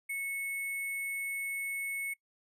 sine tone with sample-and-hold, 2202 Hz, C#7, 12 cents flat, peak -33 dBFS, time 0.09-2.14 s, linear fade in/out 10 ms, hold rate 11025 Hz, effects noise-tail reverb RT60 0.1 s tail -23 dB re dry + resampled to 32000 Hz

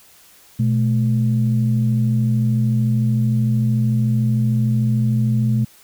sine tone pair together, 122.1 / 215.5 Hz, B2 / A3, -19 / -36 cents, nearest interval minor seventh, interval 983 cents, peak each -15 / -19 dBFS, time 0.59-5.65 s, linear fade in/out 10 ms, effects tanh soft clip ceiling -7 dBFS + white hiss -49 dBFS RMS until 5.83 s

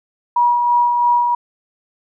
sine tone with tremolo, 962 Hz, B5, 46 cents flat, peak -10 dBFS, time 0.36-1.35 s, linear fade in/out 5 ms, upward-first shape sine, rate 3 Hz, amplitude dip 35%, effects none

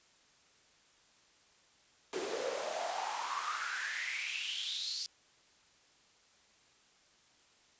pink noise with high-pass filter sweep, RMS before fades -38 dBFS, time 2.13-5.06 s, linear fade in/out 0 ms, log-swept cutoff 370 to 4800 Hz, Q 7.1, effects white hiss -66 dBFS RMS until 7.79 s + resampled to 16000 Hz

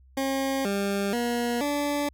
20% pulse tone with pitch steps, 270 / 199.4 / 239 / 289.5 Hz, C#4 / G3 / A#3 / D4, -45 / +30 / +43 / -25 cents, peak -20 dBFS, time 0.17-2.09 s, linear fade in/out 5 ms, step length 480 ms, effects added 65 Hz sine -52 dBFS peak until 2.13 s

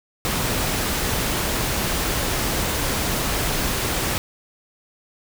pink noise, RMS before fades -23 dBFS, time 0.25-4.18 s, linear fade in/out 0 ms, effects none

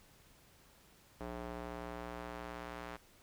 square tone with band-pass filter sweep, 59.5 Hz, A#1, 36 cents sharp, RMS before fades -45 dBFS, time 1.2-2.97 s, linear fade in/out 10 ms, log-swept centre 630 to 1300 Hz, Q 0.74, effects pink hiss -64 dBFS RMS until 3.22 s

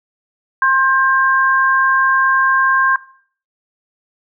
sine tone pair together, 1062 / 1591.2 Hz, C6 / G6, +25 / +25 cents, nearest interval perfect fifth, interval 700 cents, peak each -13 dBFS, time 0.62-2.96 s, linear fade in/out 2 ms, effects noise-tail reverb RT60 0.5 s tail -19 dB re dry

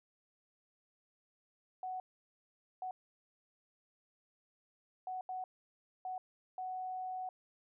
sine tone bursts at uneven times, 743 Hz, F#5, 7 cents sharp, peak -38 dBFS, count 6, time 1.83-2 / 2.82-2.91 / 5.07-5.21 / 5.29-5.44 / 6.05-6.18 / 6.58-7.29 s, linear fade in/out 2 ms, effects none

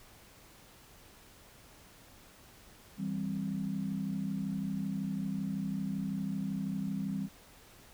sine chord, C major, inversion first, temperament just, 163.52 / 196.22 / 261.6 Hz, E3 / G3 / C4, -14 / +2 / 0 cents, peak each -39 / -34 / -40 dBFS, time 2.97-7.29 s, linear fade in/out 50 ms, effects pink hiss -57 dBFS RMS until 7.93 s

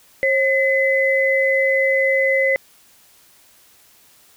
sine tone pair together, 538.2 / 2026 Hz, C5 / B6, +49 / +44 cents, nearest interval octave + major seventh, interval 2295 cents, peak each -17 dBFS, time 0.23-2.56 s, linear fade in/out 0 ms, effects white hiss -52 dBFS RMS until 4.36 s

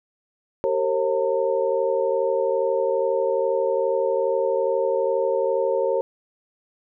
sine tone cluster, 385.4 / 457.6 / 540 / 909 Hz, G4 / A#4 / C#5 / A#5, -29 / -32 / -45 / -44 cents, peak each -26 / -24 / -22 / -31 dBFS, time 0.64-6.01 s, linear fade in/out 0 ms, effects none

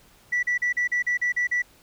sine tone bursts, 1959 Hz, B6, 15 cents flat, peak -19 dBFS, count 9, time 0.32-1.622 s, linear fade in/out 10 ms, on 110 ms, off 39 ms, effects tanh soft clip ceiling -18 dBFS + pink hiss -56 dBFS RMS until 1.82 s

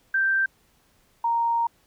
sine tone pair in turn, 1568 / 930.7 Hz, G6 / A#5, 0 / -3 cents, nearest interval major sixth, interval 903 cents, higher first, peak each -19 / -20 dBFS, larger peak first, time 0.14-0.46 / 1.24-1.67 s, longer second, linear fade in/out 5 ms, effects pink hiss -63 dBFS RMS until 1.86 s

